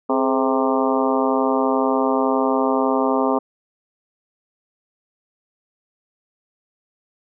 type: harmonic tone with a mistuned harmonic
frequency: 131.7 Hz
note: C3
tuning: 12 cents sharp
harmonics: 2 / 3 / 4 / 5 / 6 / 7 / 8 / 9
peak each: -21 / -23 / -24 / -25 / -26 / -26 / -27 / -28 dBFS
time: 0.09-3.39 s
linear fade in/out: 10 ms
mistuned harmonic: 3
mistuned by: +94 cents
effects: none